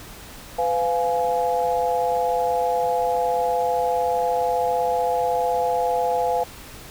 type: chord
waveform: sine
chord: F diminished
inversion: second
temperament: just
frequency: 502.9 / 698.5 / 838.1 Hz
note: Cb5 / F5 / Ab5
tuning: +31 / 0 / +16 cents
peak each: -23 / -23 / -24 dBFS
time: 0.58-6.44 s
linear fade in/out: 10 ms
effects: pink hiss -41 dBFS RMS until 6.9 s